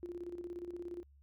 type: tone with tremolo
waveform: sine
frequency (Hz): 349.2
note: F4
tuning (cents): 0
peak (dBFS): -39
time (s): 0.03-1.03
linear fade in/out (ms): 0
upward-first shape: square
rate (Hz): 17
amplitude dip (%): 60
effects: added 70 Hz sine -60 dBFS peak until 1.22 s